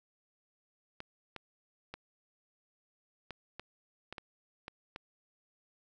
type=clicks; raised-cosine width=0.3 ms; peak=-26 dBFS; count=9; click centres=1.004 / 1.363 / 1.94 / 3.307 / 3.596 / 4.126 / 4.182 / 4.681 / 4.961 s; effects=none